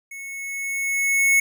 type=tone with level ramp; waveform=square; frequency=2199 Hz; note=C#7; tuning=14 cents flat; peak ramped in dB=-35 to -14 dBFS; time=0.11-1.4 s; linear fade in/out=5 ms; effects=none